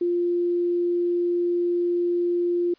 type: tone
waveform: sine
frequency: 349.2 Hz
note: F4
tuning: in tune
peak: -20 dBFS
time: 0.01-2.74 s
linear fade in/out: 5 ms
effects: white hiss -60 dBFS RMS until 2.78 s + resampled to 11025 Hz